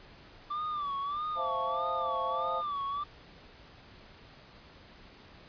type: tone with vibrato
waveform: triangle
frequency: 1168 Hz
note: D6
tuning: 10 cents flat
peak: -30 dBFS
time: 0.5-3.04 s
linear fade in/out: 10 ms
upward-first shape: sine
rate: 1.6 Hz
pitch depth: 93 cents each way
type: chord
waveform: sine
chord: F major seventh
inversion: second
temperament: equal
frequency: 523.3 / 659.3 / 698.5 / 880 Hz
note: C5 / E5 / F5 / A5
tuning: 0 / 0 / 0 / 0 cents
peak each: -37 / -39 / -39 / -37 dBFS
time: 1.35-2.63 s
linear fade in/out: 50 ms
effects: pink hiss -54 dBFS RMS until 5.48 s + resampled to 11025 Hz